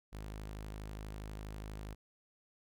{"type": "tone", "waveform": "sawtooth", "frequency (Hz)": 52.3, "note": "G#1", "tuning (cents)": 13, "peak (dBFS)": -39, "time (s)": [0.12, 1.95], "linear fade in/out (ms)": 20, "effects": []}